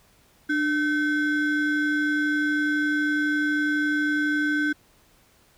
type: ring-modulated tone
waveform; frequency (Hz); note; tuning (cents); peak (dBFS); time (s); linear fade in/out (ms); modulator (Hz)
triangle; 915; A#5; -32; -16; 0.49-4.73; 10; 617
effects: pink hiss -59 dBFS RMS until 5.57 s